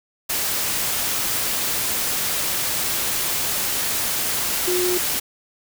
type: tone in noise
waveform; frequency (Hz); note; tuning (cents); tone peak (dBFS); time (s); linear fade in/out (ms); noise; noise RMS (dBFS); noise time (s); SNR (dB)
sine; 360; F#4; -47; -20; 4.67-4.98; 10; white; -23; 0.29-5.2; 0
effects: none